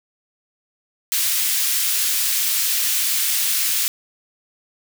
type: high-pass noise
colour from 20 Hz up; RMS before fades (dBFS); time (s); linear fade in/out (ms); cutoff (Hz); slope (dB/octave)
white; -20; 1.12-3.88; 0; 2200; 12
effects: none